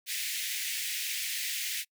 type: high-pass noise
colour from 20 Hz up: pink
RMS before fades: -34 dBFS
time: 0.06-1.85 s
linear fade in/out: 50 ms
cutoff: 1900 Hz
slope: 48 dB/octave
effects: noise-tail reverb RT60 0.1 s tail -26 dB re dry